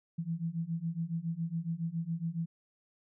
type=beating tone pair; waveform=sine; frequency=162.3 / 169.5 Hz; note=E3 / E3; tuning=-27 / +49 cents; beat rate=7.2 Hz; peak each=-36 / -35 dBFS; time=0.18-2.46 s; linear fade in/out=10 ms; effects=none